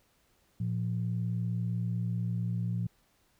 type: tone pair together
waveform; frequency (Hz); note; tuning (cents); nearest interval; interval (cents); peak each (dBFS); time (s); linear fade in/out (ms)
sine; 114.46 / 174.61; A#2 / F3; -31 / 0; perfect fifth; 731; -30 / -33; 0.6-2.87; 5
effects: tanh soft clip ceiling -21 dBFS + pink hiss -69 dBFS RMS until 3.39 s